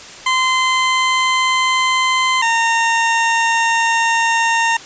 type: tone pair in turn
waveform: 20% pulse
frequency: 1034 / 917.6 Hz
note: C6 / A#5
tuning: -21 / -28 cents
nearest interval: major second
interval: 207 cents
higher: first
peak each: -8 dBFS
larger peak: neither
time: 0.26-2.42 / 2.42-4.77 s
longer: second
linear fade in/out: 5 ms
effects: white hiss -35 dBFS RMS until 4.85 s + resampled to 16000 Hz